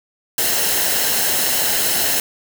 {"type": "noise with comb filter", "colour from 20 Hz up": "white", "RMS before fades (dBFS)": -18, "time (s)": [0.38, 2.2], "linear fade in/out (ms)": 2, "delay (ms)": 0.85, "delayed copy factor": -0.5, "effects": []}